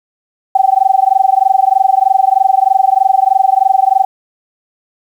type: tone with amplitude modulation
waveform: sine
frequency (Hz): 770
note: G5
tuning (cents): -31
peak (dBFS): -3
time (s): 0.55-4.05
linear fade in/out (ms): 5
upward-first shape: sine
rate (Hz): 23.2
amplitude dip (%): 100
effects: 7-bit

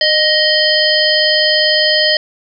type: harmonic tone with a mistuned harmonic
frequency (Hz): 625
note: D#5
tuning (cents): +8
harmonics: 1 / 3 / 5 / 7 / 8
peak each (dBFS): -16 / -16 / -16 / -16 / -16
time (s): 0.01-2.17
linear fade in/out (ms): 2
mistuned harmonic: 1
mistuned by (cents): -36
effects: none

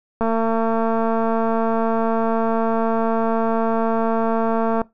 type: click train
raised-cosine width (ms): 1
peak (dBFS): -8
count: 1042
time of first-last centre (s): 0.21-4.816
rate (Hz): 226
effects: noise-tail reverb RT60 0.2 s tail -21 dB re dry

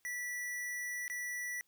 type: tone with dropouts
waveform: square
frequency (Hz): 1958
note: B6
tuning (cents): -15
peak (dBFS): -38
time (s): 0.05-1.61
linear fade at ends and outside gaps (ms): 0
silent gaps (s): 1.08-1.099
effects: white hiss -75 dBFS RMS until 1.67 s

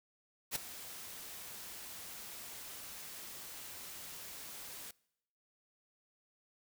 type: noise with ADSR envelope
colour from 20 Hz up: white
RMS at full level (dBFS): -34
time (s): 0.51-4.91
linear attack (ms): 46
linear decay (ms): 11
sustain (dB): -14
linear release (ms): 3
effects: noise-tail reverb RT60 0.8 s tail -24 dB re dry

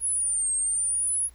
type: exponential two-way sweep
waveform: sine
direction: down then up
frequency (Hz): 10548 to 8372 to 10548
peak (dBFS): -23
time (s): 0-1.3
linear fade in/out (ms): 50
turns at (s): 0.52
effects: added 60 Hz sine -51 dBFS peak until 1.34 s + pink hiss -61 dBFS RMS until 1.34 s

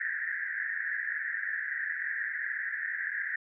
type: band-pass noise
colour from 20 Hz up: white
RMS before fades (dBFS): -34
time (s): 0-3.36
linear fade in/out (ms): 5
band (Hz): 1600 to 1900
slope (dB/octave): 96
effects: none

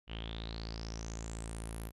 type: tone with low-pass filter sweep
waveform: sawtooth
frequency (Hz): 55.8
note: A1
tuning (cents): +25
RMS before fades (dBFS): -42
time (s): 0.07-1.92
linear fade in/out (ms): 50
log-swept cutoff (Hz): 2900 to 12000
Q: 9.7
effects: none

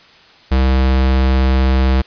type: tone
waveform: square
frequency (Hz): 65.41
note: C2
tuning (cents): 0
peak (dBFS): -11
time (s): 0.51-2.02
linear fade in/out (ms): 10
effects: white hiss -45 dBFS RMS until 2.06 s + resampled to 11025 Hz

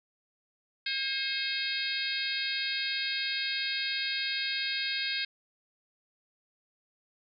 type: harmonic tone with a mistuned harmonic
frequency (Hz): 537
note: C5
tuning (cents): +45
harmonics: 3 / 4 / 5 / 6 / 7 / 8 / 9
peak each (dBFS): -37 / -38 / -37 / -39 / -36 / -37 / -38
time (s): 0.86-5.25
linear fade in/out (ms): 5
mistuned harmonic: 5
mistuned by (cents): -67
effects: none

